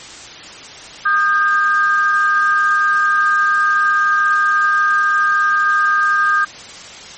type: tone pair together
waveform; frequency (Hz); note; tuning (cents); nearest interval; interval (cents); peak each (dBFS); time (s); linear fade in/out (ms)
sine; 1230.2 / 1592; D#6 / G6; -20 / +26; major third; 446; -14; 1.05-6.45; 10
effects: white hiss -34 dBFS RMS until 7.17 s + MP3 32 kbps